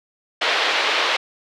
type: band-pass noise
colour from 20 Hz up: white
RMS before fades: -20 dBFS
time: 0.41-1.17 s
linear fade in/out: 10 ms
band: 400 to 3700 Hz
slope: 24 dB/octave
effects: none